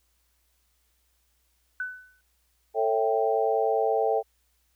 sine tone with exponential decay, 1500 Hz, F#6, 23 cents sharp, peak -26 dBFS, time 1.8-2.21 s, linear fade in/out 2 ms, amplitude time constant 88 ms
sine chord, A dominant seventh, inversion none, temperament equal with one note detuned, 444.9 / 554.4 / 659.3 / 784 Hz, A4 / C#5 / E5 / G5, +19 / 0 / 0 / 0 cents, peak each -25 / -30 / -28 / -27 dBFS, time 2.74-4.23 s, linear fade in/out 50 ms
effects added 60 Hz sine -70 dBFS peak until 4.75 s + white hiss -71 dBFS RMS until 4.75 s

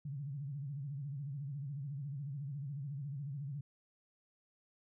sine tone with vibrato, 140.5 Hz, C#3, 24 cents sharp, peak -39 dBFS, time 0.05-3.61 s, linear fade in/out 5 ms, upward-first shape sine, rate 14 Hz, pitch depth 130 cents each way, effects none

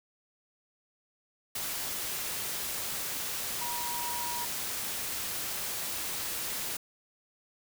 sine tone in noise, 958 Hz, A#5, 47 cents sharp, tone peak -36 dBFS, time 3.61-4.45 s, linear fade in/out 5 ms, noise white, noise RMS -35 dBFS, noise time 1.55-6.77 s, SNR -4 dB, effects none

